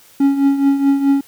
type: tone with tremolo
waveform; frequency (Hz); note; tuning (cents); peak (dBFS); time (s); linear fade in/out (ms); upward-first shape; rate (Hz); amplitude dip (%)
triangle; 277.3; C#4; +1; -6; 0.2-1.21; 5; triangle; 4.7; 70
effects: white hiss -47 dBFS RMS until 1.27 s